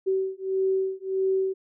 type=beating tone pair; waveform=sine; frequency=381 / 382.6 Hz; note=G4 / G4; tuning=-49 / -42 cents; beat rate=1.6 Hz; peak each=-26 / -26 dBFS; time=0.06-1.54 s; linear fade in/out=20 ms; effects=none